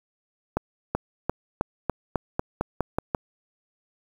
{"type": "accelerating click train", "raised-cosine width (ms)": 1, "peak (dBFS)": -9, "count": 11, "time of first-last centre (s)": [0.57, 3.148], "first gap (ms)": 380, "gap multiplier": 0.91, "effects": ["7-bit"]}